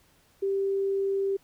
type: tone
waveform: sine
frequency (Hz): 392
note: G4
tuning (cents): 0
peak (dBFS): -24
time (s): 0.42-1.37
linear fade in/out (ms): 10
effects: pink hiss -63 dBFS RMS until 1.43 s